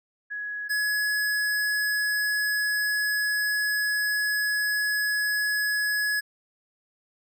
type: tone pair in turn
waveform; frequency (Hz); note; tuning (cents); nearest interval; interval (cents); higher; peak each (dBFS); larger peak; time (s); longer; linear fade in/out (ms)
sine / square; 1676 / 1687.7; G#6 / G#6; +15 / +27; unison; 12; second; -30 / -24; second; 0.3-0.69 / 0.69-6.21; second; 20
effects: none